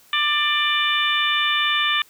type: harmonic tone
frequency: 593 Hz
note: D5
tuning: 17 cents sharp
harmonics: 2 / 3 / 4 / 5 / 6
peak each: -24 / -24 / -24 / -24 / -24 dBFS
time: 0.13-2.02 s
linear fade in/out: 2 ms
effects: white hiss -53 dBFS RMS until 2.09 s